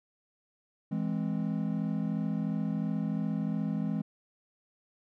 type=chord; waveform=triangle; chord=E augmented; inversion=none; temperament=equal; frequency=164.81 / 207.7 / 261.6 Hz; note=E3 / G#3 / B#3; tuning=0 / 0 / 0 cents; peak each=-31 / -30 / -34 dBFS; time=0.91-4.02 s; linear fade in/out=10 ms; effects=none